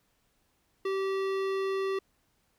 sine tone with hard clipping, 386.9 Hz, G4, 23 cents flat, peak -30 dBFS, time 0.85-1.99 s, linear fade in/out 5 ms, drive 16 dB, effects pink hiss -72 dBFS RMS until 2.58 s

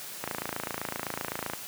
click train, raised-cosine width 0.5 ms, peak -16 dBFS, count 37, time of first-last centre 0.24-1.535 s, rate 27.8 Hz, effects white hiss -41 dBFS RMS until 1.67 s + high-pass 100 Hz 12 dB/octave

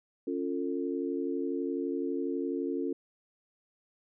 sine chord, Db augmented, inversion none, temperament equal with one note detuned, 277.2 / 349.2 / 447.9 Hz, Db4 / F4 / A4, 0 / 0 / +31 cents, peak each -33 / -34 / -36 dBFS, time 0.27-2.93 s, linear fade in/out 5 ms, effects none

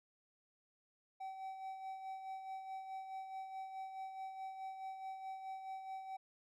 triangle tone with tremolo, 766 Hz, G5, 40 cents flat, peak -40 dBFS, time 1.2-6.17 s, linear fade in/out 10 ms, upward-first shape sine, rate 4.7 Hz, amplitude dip 50%, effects none

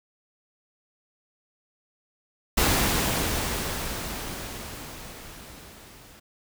pink noise with level ramp, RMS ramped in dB -21 to -50 dBFS, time 2.57-6.2 s, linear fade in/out 10 ms, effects none

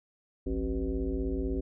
sine tone with frequency modulation, 158.5 Hz, D#3, 32 cents sharp, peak -28 dBFS, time 0.46-1.61 s, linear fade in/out 10 ms, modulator 111 Hz, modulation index 2.4, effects none

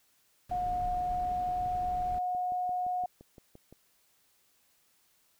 brown noise, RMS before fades -42 dBFS, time 0.49-2.19 s, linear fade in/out 5 ms
sine tone with pitch glide, 721 to 725.6 Hz, F#5 to F#5, -45 to -34 cents, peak -29 dBFS, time 0.51-3.06 s, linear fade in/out 5 ms, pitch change +11 cents, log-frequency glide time 0.76-1.57 s
click train, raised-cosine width 2 ms, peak -37 dBFS, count 18, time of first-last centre 0.8-3.726 s, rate 5.81 Hz
effects white hiss -69 dBFS RMS until 5.39 s

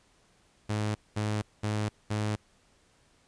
sawtooth tone bursts, 106.1 Hz, G#2, 38 cents sharp, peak -24 dBFS, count 4, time 0.69-2.36 s, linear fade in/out 10 ms, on 260 ms, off 210 ms, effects pink hiss -65 dBFS RMS until 3.27 s + resampled to 22050 Hz

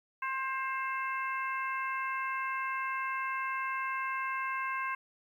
harmonic tone, 530 Hz, C5, 22 cents sharp, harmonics 2 / 3 / 4 / 5, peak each -34 / -38 / -40 / -42 dBFS, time 0.22-4.95 s, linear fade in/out 5 ms, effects 11-bit

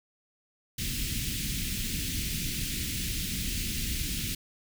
pink band-stop noise, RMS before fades -32 dBFS, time 0.78-4.35 s, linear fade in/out 5 ms, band 270 to 2300 Hz, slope 24 dB/octave, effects none

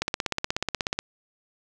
click train, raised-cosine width 0.2 ms, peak -8 dBFS, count 17, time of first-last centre 0.02-0.99 s, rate 16.5 Hz, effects none

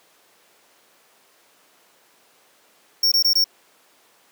square tone bursts, 5500 Hz, F8, 27 cents flat, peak -15 dBFS, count 4, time 3.03-3.442 s, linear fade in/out 5 ms, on 88 ms, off 20 ms, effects pink hiss -56 dBFS RMS until 4.31 s + high-pass 400 Hz 12 dB/octave

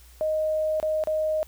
sine tone with dropouts, 622.3 Hz, D#5, in tune, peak -22 dBFS, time 0.21-1.43 s, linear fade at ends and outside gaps 0 ms, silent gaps 0.8-0.828 / 1.038-1.072 s, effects added 60 Hz sine -49 dBFS peak until 1.47 s + white hiss -55 dBFS RMS until 1.47 s

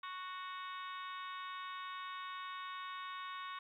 harmonic tone, 369.8 Hz, F#4, 1 cent flat, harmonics 3 / 4 / 5 / 6 / 7 / 8 / 9 / 10, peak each -44 / -52 / -54 / -55 / -59 / -58 / -61 / -54 dBFS, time 0.03-3.59 s, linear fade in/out 5 ms, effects 13-bit

